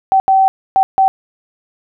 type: tone bursts at uneven times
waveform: sine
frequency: 769 Hz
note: G5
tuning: 33 cents flat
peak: -7 dBFS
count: 4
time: 0.12-0.2 / 0.28-0.48 / 0.76-0.83 / 0.98-1.08 s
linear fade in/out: 0 ms
effects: none